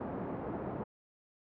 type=band-pass noise; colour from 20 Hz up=pink; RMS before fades=-39 dBFS; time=0-0.84 s; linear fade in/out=10 ms; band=150 to 790 Hz; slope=12 dB/octave; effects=low-pass 2000 Hz 12 dB/octave